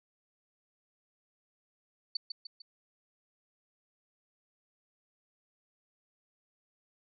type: tone with echo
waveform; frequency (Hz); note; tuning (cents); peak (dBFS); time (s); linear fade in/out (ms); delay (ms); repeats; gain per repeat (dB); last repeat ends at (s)
sine; 4496; C#8; +24; -29; 2.15-2.17; 5; 150; 3; -6; 2.62
effects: none